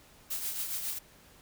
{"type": "noise with tremolo", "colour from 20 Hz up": "blue", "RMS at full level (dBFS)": -33, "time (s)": [0.3, 0.99], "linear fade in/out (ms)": 10, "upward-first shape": "triangle", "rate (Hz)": 7.3, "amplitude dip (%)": 55, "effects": ["pink hiss -58 dBFS RMS until 1.41 s"]}